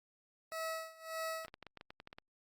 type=tone with tremolo; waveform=20% pulse; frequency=646 Hz; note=E5; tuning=35 cents flat; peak=-32 dBFS; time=0.52-1.46 s; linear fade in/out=0 ms; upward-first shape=sine; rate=1.7 Hz; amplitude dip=90%
type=clicks; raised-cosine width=0.3 ms; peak=-33 dBFS; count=12; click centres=1.449 / 1.482 / 1.541 / 1.627 / 1.667 / 1.773 / 1.811 / 1.905 / 2.001 / 2.074 / 2.129 / 2.185 s
effects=Opus 48 kbps